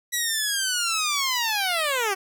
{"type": "linear sweep", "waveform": "10% pulse", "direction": "down", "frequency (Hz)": [1956, 371.3], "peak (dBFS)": -14, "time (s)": [0.12, 2.15], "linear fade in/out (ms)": 20, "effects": []}